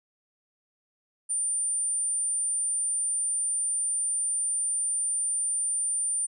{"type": "tone", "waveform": "sine", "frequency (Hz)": 9170, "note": "D9", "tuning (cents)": -42, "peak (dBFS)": -25, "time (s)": [1.29, 6.27], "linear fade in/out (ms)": 20, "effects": []}